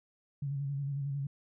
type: tone with vibrato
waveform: sine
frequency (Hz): 140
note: C#3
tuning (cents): +18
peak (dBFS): -32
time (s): 0.42-1.27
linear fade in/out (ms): 5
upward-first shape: square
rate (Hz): 11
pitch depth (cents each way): 36
effects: none